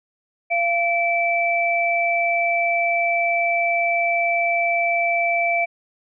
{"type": "tone pair together", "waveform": "sine", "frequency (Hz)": [686.3, 2319], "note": ["F5", "D7"], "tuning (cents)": [-30, -22], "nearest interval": "octave + major sixth", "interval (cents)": 2108, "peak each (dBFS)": -20, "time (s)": [0.5, 5.66], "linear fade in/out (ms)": 20, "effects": []}